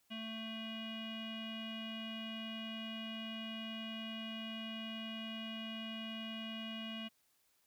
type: tone with low-pass filter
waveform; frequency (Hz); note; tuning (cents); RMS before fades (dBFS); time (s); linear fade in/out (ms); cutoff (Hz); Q
square; 222.4; A3; +19; -44; 0.1-7.09; 20; 2900; 10
effects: white hiss -75 dBFS RMS until 7.66 s